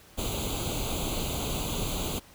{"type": "noise with comb filter", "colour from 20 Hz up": "pink", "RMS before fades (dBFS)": -31, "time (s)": [0.17, 2.2], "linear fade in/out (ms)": 20, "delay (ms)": 0.28, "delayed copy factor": 0.95, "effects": ["pink hiss -54 dBFS RMS until 2.34 s"]}